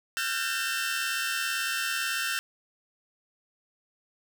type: tone cluster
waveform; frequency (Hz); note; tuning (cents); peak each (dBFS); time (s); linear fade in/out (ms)
sawtooth; 1376 / 1512 / 1590 / 1811 / 2672; F6 / F#6 / G6 / A6 / E7; -26 / +37 / +24 / +49 / +23; -31; 0.17-2.39; 0
effects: none